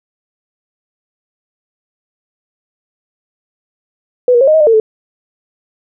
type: tone with pitch steps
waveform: sine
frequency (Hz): 496.8 / 476.9 / 540 / 618 / 634 / 602 / 453.4 / 436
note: B4 / A#4 / C#5 / D#5 / D#5 / D5 / A#4 / A4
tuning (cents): +10 / +39 / -45 / -12 / +32 / +43 / -48 / -16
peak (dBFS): -5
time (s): 4.28-4.8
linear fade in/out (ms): 2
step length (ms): 65
effects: none